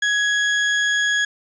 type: tone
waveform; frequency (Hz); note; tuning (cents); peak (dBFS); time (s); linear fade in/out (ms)
35% pulse; 1668; G#6; +7; -15; 0.02-1.25; 5
effects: resampled to 16000 Hz + 8-bit